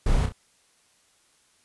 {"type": "noise with echo", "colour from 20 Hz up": "brown", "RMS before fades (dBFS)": -22, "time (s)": [0.06, 0.26], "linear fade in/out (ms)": 5, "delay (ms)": 32, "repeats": 2, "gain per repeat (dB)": -7, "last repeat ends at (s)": 0.324, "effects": ["white hiss -63 dBFS RMS until 1.64 s", "resampled to 24000 Hz"]}